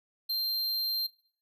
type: tone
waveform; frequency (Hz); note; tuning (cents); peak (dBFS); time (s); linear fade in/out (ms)
square; 4165; C8; -9; -29; 0.29-1.07; 10
effects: noise-tail reverb RT60 0.5 s tail -17 dB re dry